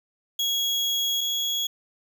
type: tone pair in turn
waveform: 35% pulse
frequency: 3322 / 3336 Hz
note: G#7 / G#7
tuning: 0 / +7 cents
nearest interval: unison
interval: 7 cents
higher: second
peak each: -21 / -22 dBFS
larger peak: first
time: 0.39-1.21 / 1.21-1.67 s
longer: first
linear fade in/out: 5 ms
effects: none